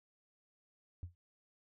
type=tone with exponential decay; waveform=sine; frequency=87.8 Hz; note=F2; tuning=10 cents sharp; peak=-35 dBFS; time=1.03-1.15 s; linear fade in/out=0 ms; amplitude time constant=25 ms; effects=tanh soft clip ceiling -37 dBFS